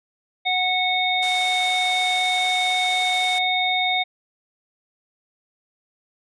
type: harmonic tone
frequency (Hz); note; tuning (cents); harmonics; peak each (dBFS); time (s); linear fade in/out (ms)
736; F#5; -9; 1 / 3 / 5; -23 / -23 / -23; 0.45-4.04; 20
type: high-pass noise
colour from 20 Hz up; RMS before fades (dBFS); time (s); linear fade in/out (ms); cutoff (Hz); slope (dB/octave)
white; -32; 1.22-3.39; 10; 390; 96
effects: resampled to 22050 Hz